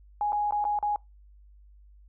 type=tone with dropouts; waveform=sine; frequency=830.6 Hz; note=G#5; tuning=in tune; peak=-24 dBFS; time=0.21-0.96 s; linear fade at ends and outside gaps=1 ms; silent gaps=0.322-0.329 / 0.509-0.523 / 0.642-0.651 / 0.789-0.827 s; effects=noise-tail reverb RT60 0.2 s tail -24 dB re dry + added 50 Hz sine -51 dBFS peak until 2.08 s